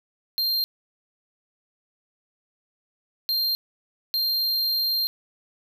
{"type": "tone bursts at uneven times", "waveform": "square", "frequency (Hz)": 4186, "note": "C8", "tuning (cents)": 0, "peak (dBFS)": -22, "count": 3, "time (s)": [[0.38, 0.64], [3.29, 3.55], [4.14, 5.07]], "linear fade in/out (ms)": 0, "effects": []}